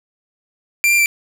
45% pulse tone with pitch steps, 2366 / 2381 / 2345 Hz, D7 / D7 / D7, +12 / +23 / -3 cents, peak -11 dBFS, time 0.84-1.059 s, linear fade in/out 0 ms, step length 73 ms, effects 8-bit

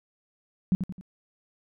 sine tone with echo, 185.6 Hz, F#3, 6 cents sharp, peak -18 dBFS, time 0.72-0.75 s, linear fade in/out 0 ms, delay 87 ms, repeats 3, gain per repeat -7 dB, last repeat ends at 1.011 s, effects none

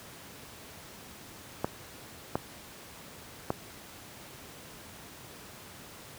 clicks, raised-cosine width 1 ms, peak -13 dBFS, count 3, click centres 1.645 / 2.355 / 3.504 s, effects pink hiss -48 dBFS RMS until 6.18 s + high-pass 80 Hz 12 dB/octave

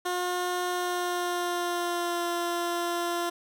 15% pulse tone with pitch glide, 358.5 to 345.5 Hz, F4 to F4, +45 to -19 cents, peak -21 dBFS, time 0.05-3.3 s, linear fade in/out 10 ms, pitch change -64 cents, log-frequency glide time 0.7-2.26 s, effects none

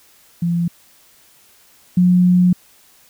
sine tone pair in turn, 171.2 / 179.67 Hz, F3 / F3, -34 / +49 cents, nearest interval minor second, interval 83 cents, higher second, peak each -15 / -9 dBFS, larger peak second, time 0.42-0.68 / 1.97-2.53 s, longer second, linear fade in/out 5 ms, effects white hiss -51 dBFS RMS until 3.09 s

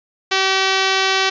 5% pulse tone, 383 Hz, G4, 40 cents flat, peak -3 dBFS, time 0.31-1.3 s, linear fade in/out 10 ms, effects resampled to 16000 Hz

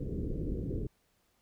pink low-pass noise, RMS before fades -35 dBFS, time 0-0.87 s, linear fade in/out 5 ms, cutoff 460 Hz, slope 48 dB/octave, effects pink hiss -73 dBFS RMS until 1.41 s

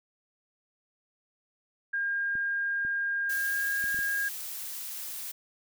sine tone with pitch glide, 1612 to 1627.9 Hz, G6 to G#6, +48 to -35 cents, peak -27 dBFS, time 1.93-4.29 s, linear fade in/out 10 ms, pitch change +17 cents, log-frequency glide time 3.3-3.73 s
clicks, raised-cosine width 3 ms, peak -34 dBFS, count 5, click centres 2.354 / 2.85 / 3.841 / 3.945 / 3.99 s
blue noise, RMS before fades -38 dBFS, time 3.29-5.32 s, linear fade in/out 10 ms
effects none

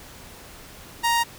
sawtooth tone, 935 Hz, A#5, 5 cents sharp, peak -15 dBFS, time 1.03-1.24 s, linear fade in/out 20 ms, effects pink hiss -44 dBFS RMS until 1.38 s

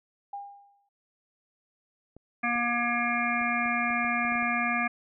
sine tone with exponential decay, 805 Hz, G5, 46 cents sharp, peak -32 dBFS, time 0.33-0.89 s, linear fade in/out 5 ms, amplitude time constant 120 ms
clicks, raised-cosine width 2 ms, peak -34 dBFS, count 10, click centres 2.166 / 2.557 / 3.414 / 3.66 / 3.905 / 4.047 / 4.251 / 4.322 / 4.355 / 4.426 s
harmonic tone, 238.5 Hz, A#3, 40 cents sharp, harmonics 1 / 3 / 5 / 7 / 9 / 10, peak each -32 / -32 / -32 / -32 / -32 / -32 dBFS, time 2.43-4.88 s, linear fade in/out 10 ms
effects none

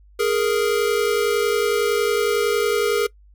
square tone pair together, 415.3 / 466.2 Hz, G#4 / A#4, 0 / 0 cents, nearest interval major second, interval 200 cents, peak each -21 dBFS, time 0.19-3.07 s, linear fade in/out 10 ms, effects noise-tail reverb RT60 0.1 s tail -21 dB re dry + added 50 Hz sine -47 dBFS peak until 3.34 s

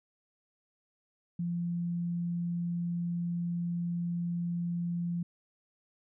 sine tone, 172.5 Hz, F3, 21 cents flat, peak -30 dBFS, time 1.39-5.23 s, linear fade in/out 5 ms, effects none

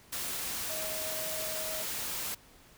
sine tone in noise, 631 Hz, D#5, 24 cents sharp, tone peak -40 dBFS, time 0.69-1.83 s, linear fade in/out 10 ms, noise white, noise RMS -36 dBFS, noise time 0.12-2.35 s, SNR -7 dB, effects pink hiss -58 dBFS RMS until 2.77 s

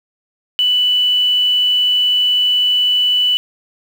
sine tone with quantisation, 2976 Hz, F#7, 9 cents sharp, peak -11 dBFS, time 0.59-3.37 s, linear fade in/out 0 ms, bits 6, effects none

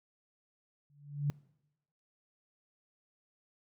sine tone with exponential growth, 144.4 Hz, D3, 29 cents flat, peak -25 dBFS, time 0.9-1.3 s, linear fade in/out 0 ms, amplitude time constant 86 ms, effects noise-tail reverb RT60 0.9 s tail -24 dB re dry

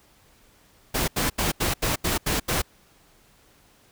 pink noise bursts, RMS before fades -24 dBFS, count 8, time 0.94-2.62 s, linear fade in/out 10 ms, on 140 ms, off 80 ms, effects pink hiss -58 dBFS RMS until 3.91 s

